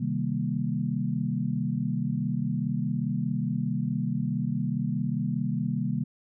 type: chord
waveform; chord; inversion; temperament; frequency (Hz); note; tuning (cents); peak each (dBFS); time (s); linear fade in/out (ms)
sine; C minor seventh; none; equal; 130.81 / 155.56 / 196 / 233.1; C3 / Eb3 / G3 / Bb3; 0 / 0 / 0 / 0; -31; 0-6.04; 10
effects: none